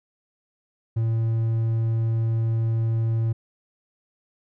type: tone with hard clipping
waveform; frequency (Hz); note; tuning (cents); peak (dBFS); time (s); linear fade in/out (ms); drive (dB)
triangle; 113.3; A#2; -49; -21; 0.96-3.33; 10; 6
effects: none